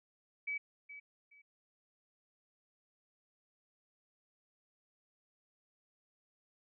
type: tone with echo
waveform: sine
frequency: 2286 Hz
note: D7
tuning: 47 cents flat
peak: -35 dBFS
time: 0.47-0.58 s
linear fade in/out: 10 ms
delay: 420 ms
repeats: 2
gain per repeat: -12 dB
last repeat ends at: 1.42 s
effects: none